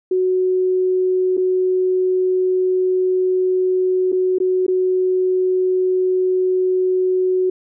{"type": "tone with dropouts", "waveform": "sine", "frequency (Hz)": 370, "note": "F#4", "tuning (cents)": 0, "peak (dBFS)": -14, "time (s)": [0.11, 7.5], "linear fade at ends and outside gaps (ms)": 5, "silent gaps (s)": [[1.37, 1.376], [4.12, 4.126], [4.385, 4.401], [4.666, 4.68]], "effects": []}